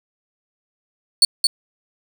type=tone with echo; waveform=35% pulse; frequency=4448 Hz; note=C#8; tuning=5 cents sharp; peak=-7 dBFS; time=1.22-1.25 s; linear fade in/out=2 ms; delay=220 ms; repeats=1; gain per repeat=-4 dB; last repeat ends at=1.47 s; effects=none